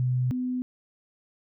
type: tone pair in turn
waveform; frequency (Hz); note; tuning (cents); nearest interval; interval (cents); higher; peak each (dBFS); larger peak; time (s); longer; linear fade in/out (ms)
sine; 126.1 / 251.7; B2 / B3; +36 / +33; octave; 1197; second; -22 / -26; first; 0-0.31 / 0.31-0.62; neither; 0
effects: none